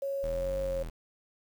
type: tone with pitch glide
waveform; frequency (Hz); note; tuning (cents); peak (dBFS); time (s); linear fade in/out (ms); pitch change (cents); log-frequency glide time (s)
sine; 552 to 541.3; C#5 to C#5; -7 to -41; -30; 0.02-0.83; 5; -34; 0.22-0.58
type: linear two-way sweep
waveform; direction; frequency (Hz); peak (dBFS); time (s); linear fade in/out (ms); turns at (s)
45% pulse; up then down; 39.18 to 49 to 39.18; -36; 0.23-0.9; 10; 0.59
effects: 9-bit